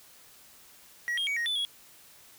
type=tone with pitch steps; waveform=triangle; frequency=1914 / 3236 / 2257 / 1875 / 3496 / 3334 Hz; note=A#6 / G#7 / C#7 / A#6 / A7 / G#7; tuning=+45 / -46 / +31 / +10 / -12 / +6 cents; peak=-26 dBFS; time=1.08-1.65 s; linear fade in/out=0 ms; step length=95 ms; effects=white hiss -55 dBFS RMS until 2.38 s

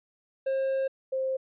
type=tone pair in turn; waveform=triangle / sine; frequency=535 / 527 Hz; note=C5 / C5; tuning=+38 / +12 cents; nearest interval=unison; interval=26 cents; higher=first; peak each=-23 / -26 dBFS; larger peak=first; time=0.46-0.88 / 1.12-1.37 s; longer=first; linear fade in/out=10 ms; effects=resampled to 8000 Hz

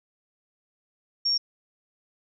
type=tone; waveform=sine; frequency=5530 Hz; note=F8; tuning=18 cents flat; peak=-21 dBFS; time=1.25-1.38 s; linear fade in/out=10 ms; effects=none

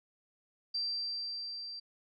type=tone with level ramp; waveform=sine; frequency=4700 Hz; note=D8; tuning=1 cent sharp; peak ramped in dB=-31 to -41 dBFS; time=0.74-1.8 s; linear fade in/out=10 ms; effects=none

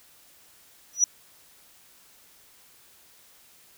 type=tone with exponential growth; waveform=sine; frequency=5860 Hz; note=F#8; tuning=18 cents flat; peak=-11 dBFS; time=0.93-1.04 s; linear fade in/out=1 ms; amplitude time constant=22 ms; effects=tanh soft clip ceiling -10 dBFS + white hiss -56 dBFS RMS until 3.77 s

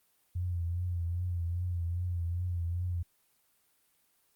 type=tone with vibrato; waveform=sine; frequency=87.31 Hz; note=F2; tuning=in tune; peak=-30 dBFS; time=0.35-3.03 s; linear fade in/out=10 ms; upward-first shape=triangle; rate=2.5 Hz; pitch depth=64 cents each way; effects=white hiss -71 dBFS RMS until 4.35 s + Opus 32 kbps

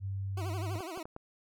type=tone with pitch glide; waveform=sine; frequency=97.5 to 100.76 Hz; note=G2 to G2; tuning=-9 to +48 cents; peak=-33 dBFS; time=0-0.81 s; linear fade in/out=50 ms; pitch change=+57 cents; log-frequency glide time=0.47-0.68 s
type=tone with vibrato; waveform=20% pulse; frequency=349.2 Hz; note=F4; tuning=in tune; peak=-34 dBFS; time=0.37-1.03 s; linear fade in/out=5 ms; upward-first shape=sine; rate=12 Hz; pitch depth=180 cents each way
type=clicks; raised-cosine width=1 ms; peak=-29 dBFS; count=5; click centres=0.756 / 0.806 / 0.975 / 1.055 / 1.164 s
effects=none

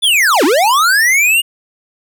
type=linear two-way sweep; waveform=square; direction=down then up; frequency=3557 to 257.1 to 2886 Hz; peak=-9 dBFS; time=0.02-1.42 s; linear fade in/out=20 ms; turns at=0.44 s; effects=none

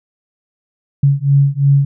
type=beating tone pair; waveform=sine; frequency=138.59 / 141.49 Hz; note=C#3 / C#3; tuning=0 / +36 cents; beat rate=2.9 Hz; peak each=-12 dBFS; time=1.03-1.85 s; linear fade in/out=5 ms; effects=none

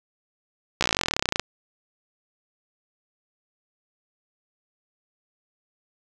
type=slowing click train; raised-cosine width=0.2 ms; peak=-4 dBFS; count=25; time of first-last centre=0.81-1.396 s; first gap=15 ms; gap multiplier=1.04; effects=none

